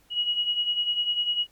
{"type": "beating tone pair", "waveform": "sine", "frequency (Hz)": [2897, 2907], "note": ["F#7", "F#7"], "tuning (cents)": [-37, -31], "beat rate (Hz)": 10, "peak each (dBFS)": [-30, -24], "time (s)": [0.1, 1.47], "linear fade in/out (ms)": 50, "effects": ["pink hiss -62 dBFS RMS until 1.51 s", "MP3 96 kbps"]}